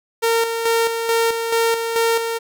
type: tone with tremolo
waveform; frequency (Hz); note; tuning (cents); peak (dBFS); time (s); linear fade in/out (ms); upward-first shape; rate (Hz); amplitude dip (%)
sawtooth; 458.6; A#4; -28; -11; 0.22-2.39; 20; square; 2.3; 50
effects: none